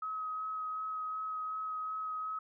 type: tone with vibrato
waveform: sine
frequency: 1272 Hz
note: D#6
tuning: 38 cents sharp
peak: -35 dBFS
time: 0.02-2.39 s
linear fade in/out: 5 ms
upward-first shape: sine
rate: 2.7 Hz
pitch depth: 12 cents each way
effects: none